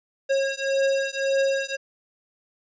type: beating tone pair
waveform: square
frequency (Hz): 543 / 544.8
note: C#5 / C#5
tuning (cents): -36 / -30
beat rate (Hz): 1.8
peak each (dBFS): -25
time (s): 0.29-1.77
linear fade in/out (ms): 20
effects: resampled to 16000 Hz